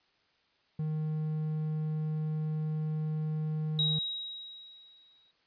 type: tone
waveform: triangle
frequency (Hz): 155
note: D#3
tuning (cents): -6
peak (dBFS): -28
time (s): 0.79-3.99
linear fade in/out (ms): 5
type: tone with exponential decay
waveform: sine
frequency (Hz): 3820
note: A#7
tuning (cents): +42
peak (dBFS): -25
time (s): 3.79-5.31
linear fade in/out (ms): 1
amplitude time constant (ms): 330
effects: white hiss -70 dBFS RMS until 5.46 s + resampled to 11025 Hz